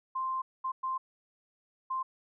sine tone bursts at uneven times, 1046.5 Hz, C6, in tune, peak -30 dBFS, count 4, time 0.15-0.42 / 0.64-0.72 / 0.83-0.98 / 1.9-2.03 s, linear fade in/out 10 ms, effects none

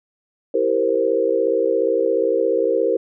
sine chord, C dominant seventh, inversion first, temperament equal, 329.6 / 392 / 466.2 / 523.3 Hz, E4 / G4 / Bb4 / C5, 0 / 0 / 0 / 0 cents, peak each -25 / -22 / -19 / -21 dBFS, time 0.54-2.97 s, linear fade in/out 5 ms, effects none

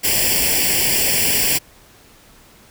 white noise with comb filter, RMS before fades -17 dBFS, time 0.03-1.59 s, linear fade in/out 20 ms, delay 0.39 ms, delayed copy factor +0.9, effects pink hiss -48 dBFS RMS until 2.7 s

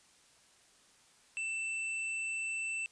triangle tone with tanh clipping, 2665 Hz, E7, 18 cents sharp, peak -36 dBFS, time 1.37-2.86 s, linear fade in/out 0 ms, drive 17 dB, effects white hiss -64 dBFS RMS until 2.91 s + resampled to 22050 Hz

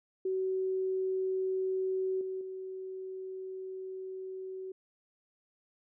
sine tone with level steps, 377.2 Hz, F#4, 33 cents sharp, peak -29 / -34 / -38 dBFS, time 0.25-4.72 s, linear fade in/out 5 ms, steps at 2.21 / 2.41 s, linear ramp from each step 2 ms, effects none

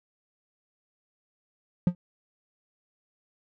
triangle tone with exponential decay, 176.6 Hz, F3, 20 cents sharp, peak -13 dBFS, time 1.87-1.95 s, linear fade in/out 2 ms, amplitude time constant 17 ms, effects none

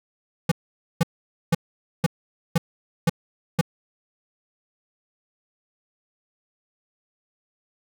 square tone bursts, 166.7 Hz, E3, 20 cents sharp, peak -16 dBFS, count 7, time 0.49-3.612 s, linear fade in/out 5 ms, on 26 ms, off 490 ms, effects none

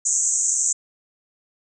pink band-pass noise, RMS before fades -21 dBFS, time 0.05-0.73 s, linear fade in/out 10 ms, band 6300 to 8000 Hz, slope 96 dB/octave, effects none

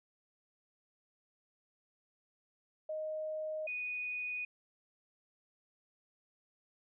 sine tone pair in turn, 622.3 / 2478 Hz, D#5 / D#7, 0 / -8 cents, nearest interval 2 octaves, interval 2392 cents, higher second, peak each -36 / -36 dBFS, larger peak neither, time 2.89-3.67 / 3.67-4.45 s, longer neither, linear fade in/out 5 ms, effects none

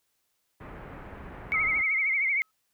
pink low-pass noise, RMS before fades -43 dBFS, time 0.6-1.82 s, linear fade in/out 10 ms, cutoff 2000 Hz, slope 24 dB/octave
sine tone with vibrato, 2174 Hz, C#7, 34 cents flat, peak -23 dBFS, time 1.52-2.42 s, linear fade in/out 0 ms, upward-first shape triangle, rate 13 Hz, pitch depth 110 cents each way
sine tone with exponential decay, 1286 Hz, E6, 43 cents flat, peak -30 dBFS, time 1.54-2.51 s, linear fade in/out 1 ms, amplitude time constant 210 ms
effects white hiss -75 dBFS RMS until 2.73 s

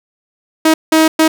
sawtooth tone bursts at uneven times, 317.6 Hz, D#4, 36 cents sharp, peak -3 dBFS, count 3, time 0.65-0.74 / 0.92-1.08 / 1.19-1.28 s, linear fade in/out 5 ms, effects none

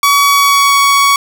sawtooth tone with pitch glide, 1133 to 1121.3 Hz, C#6 to C#6, +37 to +20 cents, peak -3 dBFS, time 0.03-1.16 s, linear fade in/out 2 ms, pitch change -17 cents, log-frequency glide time 0.2-0.76 s, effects none

